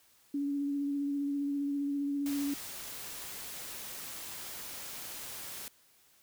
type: tone with vibrato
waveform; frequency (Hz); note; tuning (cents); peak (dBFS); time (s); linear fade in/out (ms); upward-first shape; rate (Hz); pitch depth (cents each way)
sine; 283.3; C#4; +38; -30; 0.34-2.54; 5; sine; 15; 17
type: noise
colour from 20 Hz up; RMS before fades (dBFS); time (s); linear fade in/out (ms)
white; -43; 2.26-5.68; 0
effects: white hiss -65 dBFS RMS until 6.22 s